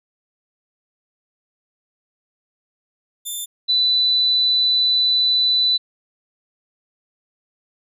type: tone pair in turn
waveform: 5% pulse / sine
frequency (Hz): 3552 / 3987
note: A7 / B7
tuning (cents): +16 / +16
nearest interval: major second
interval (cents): 200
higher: second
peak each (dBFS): -17 / -14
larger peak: second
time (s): 3.25-3.46 / 3.68-5.78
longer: second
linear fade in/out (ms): 20
effects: resampled to 32000 Hz